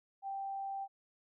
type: tone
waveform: sine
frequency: 784 Hz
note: G5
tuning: in tune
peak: -37 dBFS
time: 0.22-0.88 s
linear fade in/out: 50 ms
effects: none